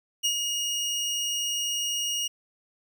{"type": "tone with ADSR envelope", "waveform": "25% pulse", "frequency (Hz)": 2868, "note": "F7", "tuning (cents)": 45, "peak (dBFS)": -18, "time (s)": [0.23, 2.28], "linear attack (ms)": 22, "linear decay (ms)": 82, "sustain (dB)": -5, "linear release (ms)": 12, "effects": []}